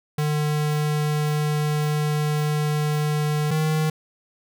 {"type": "tone pair in turn", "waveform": "square", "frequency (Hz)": [150.3, 155.8], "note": ["D3", "D#3"], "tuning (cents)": [40, 3], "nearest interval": "minor second", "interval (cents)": 63, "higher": "second", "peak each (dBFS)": [-21, -20], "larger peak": "second", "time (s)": [[0.18, 3.51], [3.51, 3.9]], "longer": "first", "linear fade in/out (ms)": 5, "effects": []}